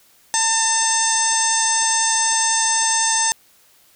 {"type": "harmonic tone with a mistuned harmonic", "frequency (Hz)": 898, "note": "A5", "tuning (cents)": 35, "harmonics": [1, 2, 3, 4, 5, 6, 7, 8, 9], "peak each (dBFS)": [-22, -25, -33, -29, -32, -26, -21, -31, -21], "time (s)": [0.34, 3.32], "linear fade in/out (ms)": 0, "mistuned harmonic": 6, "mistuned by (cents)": -42, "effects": ["white hiss -54 dBFS RMS until 3.95 s"]}